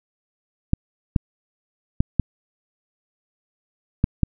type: clicks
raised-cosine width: 5 ms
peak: -4 dBFS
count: 6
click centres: 0.734 / 1.162 / 2.005 / 2.197 / 4.041 / 4.233 s
effects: none